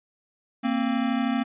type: tone pair together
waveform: square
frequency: 230.9 / 263.8 Hz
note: A#3 / C4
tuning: -16 / +14 cents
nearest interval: major second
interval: 230 cents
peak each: -26 dBFS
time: 0.63-1.44 s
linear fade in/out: 20 ms
effects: resampled to 8000 Hz